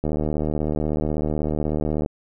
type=click train; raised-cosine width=2 ms; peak=-11 dBFS; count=155; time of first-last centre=0.04-2.061 s; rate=76.2 Hz; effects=none